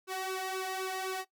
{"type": "tone with flanger", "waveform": "sawtooth", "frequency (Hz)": 377.2, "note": "F#4", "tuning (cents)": 33, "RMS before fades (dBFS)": -36, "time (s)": [0.07, 1.25], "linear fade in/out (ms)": 50, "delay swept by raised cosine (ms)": [0.74, 1.63], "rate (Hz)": 3.9, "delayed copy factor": 0.75, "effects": ["noise-tail reverb RT60 0.1 s tail -17 dB re dry"]}